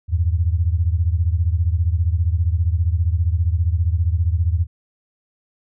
sine beating tone pair, 80.6 / 95.6 Hz, E2 / G2, -38 / -43 cents, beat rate 15 Hz, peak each -17 / -20 dBFS, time 0.08-4.67 s, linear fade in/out 50 ms, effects none

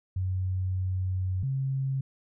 sine tone pair in turn, 93 / 134.46 Hz, F#2 / C3, +9 / +48 cents, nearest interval tritone, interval 639 cents, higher second, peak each -26 dBFS, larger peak neither, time 0.16-1.43 / 1.43-2.01 s, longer first, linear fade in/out 5 ms, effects none

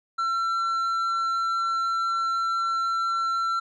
sine tone with tanh clipping, 1351 Hz, E6, 42 cents sharp, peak -24 dBFS, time 0.18-3.6 s, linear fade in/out 10 ms, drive 6 dB, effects none

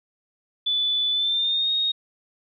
sine tone with pitch glide, 3481 to 3731 Hz, A7 to A#7, -19 to +1 cents, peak -20 dBFS, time 0.66-1.92 s, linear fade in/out 10 ms, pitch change +120 cents, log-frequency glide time 1.11-1.71 s, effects none

